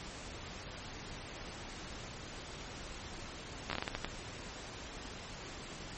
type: slowing click train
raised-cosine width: 0.3 ms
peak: -18 dBFS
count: 9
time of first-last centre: 3.7-4.046 s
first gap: 13 ms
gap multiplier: 1.33
effects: pink hiss -46 dBFS RMS until 5.97 s + MP3 32 kbps